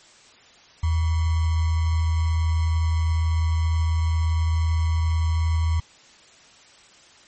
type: tone with sample-and-hold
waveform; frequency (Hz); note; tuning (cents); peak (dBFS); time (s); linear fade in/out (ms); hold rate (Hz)
sine; 81.1; E2; -28; -18; 0.83-5.8; 5; 1050
effects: white hiss -51 dBFS RMS until 7.27 s + MP3 32 kbps